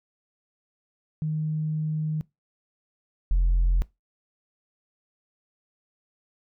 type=tone pair in turn; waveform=sine; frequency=155 / 43.34 Hz; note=D#3 / F1; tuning=-6 / -12 cents; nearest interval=octave + minor seventh; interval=2206 cents; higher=first; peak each=-24 / -16 dBFS; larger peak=second; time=1.22-2.21 / 3.31-3.82 s; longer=first; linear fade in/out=0 ms; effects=noise-tail reverb RT60 0.2 s tail -22 dB re dry + tanh soft clip ceiling -16 dBFS